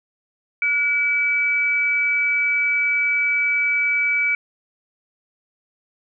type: tone pair together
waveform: sine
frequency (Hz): 1446 / 2295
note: F#6 / D7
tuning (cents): -40 / -40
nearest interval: minor sixth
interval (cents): 800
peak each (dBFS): -27 / -17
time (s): 0.62-4.35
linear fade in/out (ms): 2
effects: none